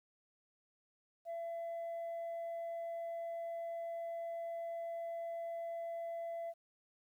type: tone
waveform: sine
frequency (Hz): 673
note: E5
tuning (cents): +36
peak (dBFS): -37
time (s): 1.25-6.54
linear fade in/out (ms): 50
effects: tanh soft clip ceiling -38 dBFS + 12-bit